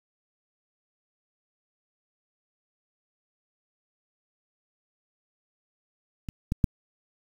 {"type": "clicks", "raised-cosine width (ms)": 5, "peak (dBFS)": [-22, -13, -7], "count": 3, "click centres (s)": [6.288, 6.521, 6.642], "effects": ["7-bit"]}